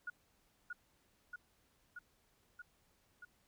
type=tone with echo; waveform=sine; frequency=1445 Hz; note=F#6; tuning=41 cents flat; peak=-39 dBFS; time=0.07-0.1 s; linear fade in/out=5 ms; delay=630 ms; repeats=5; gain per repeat=-2 dB; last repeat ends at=3.25 s; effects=pink hiss -74 dBFS RMS until 3.47 s